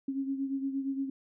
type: beating tone pair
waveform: sine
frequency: 270.7 / 279.3 Hz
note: C#4 / C#4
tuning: -41 / +13 cents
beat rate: 8.6 Hz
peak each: -31 / -38 dBFS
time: 0.08-1.1 s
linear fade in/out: 5 ms
effects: none